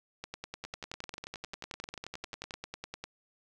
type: two click trains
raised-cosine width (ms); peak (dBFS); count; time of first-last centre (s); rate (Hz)
0.2; -22 / -24; 29 / 22; 0.24-3.04 / 0.65-2.508; 10 / 11.3
effects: none